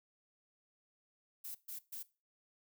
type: noise bursts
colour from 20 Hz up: violet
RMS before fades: -45 dBFS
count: 3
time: 1.44-2.03 s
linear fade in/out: 10 ms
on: 110 ms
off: 130 ms
effects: noise-tail reverb RT60 0.3 s tail -19 dB re dry

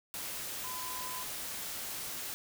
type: tone in noise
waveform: sine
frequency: 1011 Hz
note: B5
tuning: 40 cents sharp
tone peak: -42 dBFS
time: 0.64-1.23 s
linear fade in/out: 0 ms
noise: white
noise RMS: -40 dBFS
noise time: 0.14-2.34 s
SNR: -5 dB
effects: none

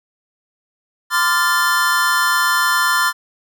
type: chord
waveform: square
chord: D minor seventh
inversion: third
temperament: equal with one note detuned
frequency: 1027.3 / 1174.7 / 1396.9 / 1760 Hz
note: C6 / D6 / F6 / A6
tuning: -32 / 0 / 0 / 0 cents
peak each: -20 / -23 / -19 / -20 dBFS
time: 1.1-3.13 s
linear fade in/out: 50 ms
effects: none

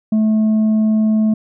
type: tone with tanh clipping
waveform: triangle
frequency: 217.1 Hz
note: A3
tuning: 23 cents flat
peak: -12 dBFS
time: 0.12-1.34 s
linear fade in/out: 5 ms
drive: 8 dB
effects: none

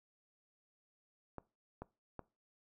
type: clicks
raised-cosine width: 1 ms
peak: -30 dBFS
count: 3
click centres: 1.383 / 1.82 / 2.193 s
effects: noise-tail reverb RT60 0.3 s tail -21 dB re dry

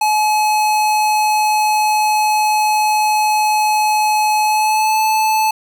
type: tone with pitch glide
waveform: square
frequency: 853 to 869.9 Hz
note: G#5 to A5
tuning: +46 to -20 cents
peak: -13 dBFS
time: 0.01-5.51 s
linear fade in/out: 5 ms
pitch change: +34 cents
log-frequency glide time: 4.43-5 s
effects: none

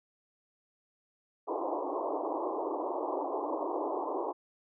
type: band-pass noise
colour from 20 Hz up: pink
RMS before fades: -34 dBFS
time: 1.47-4.33 s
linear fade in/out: 20 ms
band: 290 to 1100 Hz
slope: 96 dB/octave
effects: none

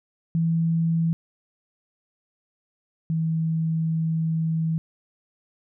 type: tone pair in turn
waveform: sine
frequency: 164.81 / 161.6 Hz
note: E3 / E3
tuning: 0 / -34 cents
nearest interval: unison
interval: 34 cents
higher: first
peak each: -19 / -21 dBFS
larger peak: first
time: 0.35-1.13 / 3.1-4.78 s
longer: second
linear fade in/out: 0 ms
effects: none

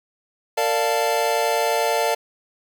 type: chord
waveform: square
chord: Bb major seventh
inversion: none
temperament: equal with one note detuned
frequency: 458.4 / 587.3 / 698.5 / 880 Hz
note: Bb4 / D5 / F5 / A5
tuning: -29 / 0 / 0 / 0 cents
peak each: -25 dBFS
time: 0.57-2.15 s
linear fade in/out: 10 ms
effects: none

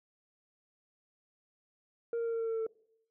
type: tone with pitch steps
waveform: sine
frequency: 466.2 / 463.2 / 460.3 / 457.4 / 454.5 / 451.6 / 448.8 / 445.9 Hz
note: A#4 / A#4 / A#4 / A#4 / A#4 / A4 / A4 / A4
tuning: 0 / -11 / -22 / -33 / -44 / +45 / +34 / +23 cents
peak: -28 dBFS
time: 2.13-2.666 s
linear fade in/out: 2 ms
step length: 67 ms
effects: noise-tail reverb RT60 0.7 s tail -23 dB re dry + tanh soft clip ceiling -30 dBFS

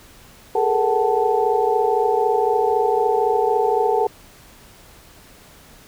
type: tone cluster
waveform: sine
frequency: 411.3 / 435.2 / 469 / 751 / 878 Hz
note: G#4 / A4 / A#4 / F#5 / A5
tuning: -17 / -19 / +11 / +26 / -4 cents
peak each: -22 dBFS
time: 0.55-4.07 s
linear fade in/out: 5 ms
effects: pink hiss -47 dBFS RMS until 5.87 s

